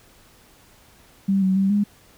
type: tone with pitch steps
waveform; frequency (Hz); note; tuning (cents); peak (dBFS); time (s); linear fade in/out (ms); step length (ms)
sine; 195.3 / 188.9 / 194.1 / 205; G3 / F#3 / G3 / G#3; -6 / +36 / -17 / -22; -16; 1.28-1.84; 10; 140
effects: pink hiss -53 dBFS RMS until 2.17 s